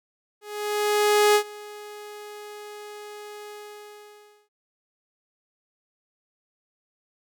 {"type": "tone with ADSR envelope", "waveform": "sawtooth", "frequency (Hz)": 417.4, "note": "G#4", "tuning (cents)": 9, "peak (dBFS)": -11, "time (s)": [0.41, 4.49], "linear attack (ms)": 940, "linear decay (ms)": 81, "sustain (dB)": -23, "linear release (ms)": 1000, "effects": []}